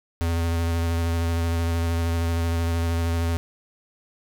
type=tone with vibrato; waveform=square; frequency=83.8 Hz; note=E2; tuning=29 cents sharp; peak=-22 dBFS; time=0.21-3.37 s; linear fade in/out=0 ms; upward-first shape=square; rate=13 Hz; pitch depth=14 cents each way; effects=none